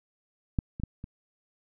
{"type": "clicks", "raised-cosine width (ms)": 5, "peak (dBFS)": [-13, -25, -17, -26], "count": 4, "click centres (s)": [0.588, 0.799, 0.836, 1.041], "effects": []}